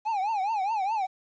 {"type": "tone with vibrato", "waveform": "triangle", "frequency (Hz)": 825, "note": "G#5", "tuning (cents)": -12, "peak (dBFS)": -23, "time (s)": [0.05, 1.07], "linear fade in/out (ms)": 20, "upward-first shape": "triangle", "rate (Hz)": 4.8, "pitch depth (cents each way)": 200, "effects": ["resampled to 16000 Hz", "10-bit"]}